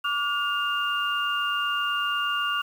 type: tone cluster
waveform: sine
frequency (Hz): 1159 / 1431 / 2802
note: D6 / F6 / F7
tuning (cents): -23 / +42 / +5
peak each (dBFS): -28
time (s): 0.04-2.62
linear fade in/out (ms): 10
effects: 8-bit